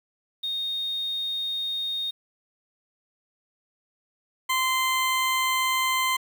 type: tone pair in turn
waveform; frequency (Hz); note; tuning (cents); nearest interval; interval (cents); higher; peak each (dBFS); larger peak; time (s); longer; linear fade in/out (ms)
sine / 20% pulse; 3700 / 1038.3; A#7 / C6; -14 / -14; octave + minor seventh; 2200; first; -26 / -17; second; 0.43-2.11 / 4.49-6.17; neither; 10
effects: 8-bit